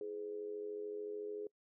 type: tone with amplitude modulation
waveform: sine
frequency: 419.3 Hz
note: G#4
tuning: 17 cents sharp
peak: -37 dBFS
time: 0.01-1.47 s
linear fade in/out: 2 ms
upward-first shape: sine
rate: 93.6 Hz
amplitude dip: 65%
effects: noise-tail reverb RT60 0.1 s tail -24 dB re dry